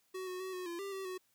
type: tone with pitch steps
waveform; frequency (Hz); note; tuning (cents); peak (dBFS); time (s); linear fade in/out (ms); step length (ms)
square; 374.2 / 366.2 / 376 / 365.1 / 342.4 / 395.4 / 385.2 / 369.8; F#4 / F#4 / F#4 / F#4 / F4 / G4 / G4 / F#4; +20 / -18 / +28 / -23 / -34 / +15 / -30 / -1; -40; 0.14-1.18; 10; 130
effects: white hiss -74 dBFS RMS until 1.34 s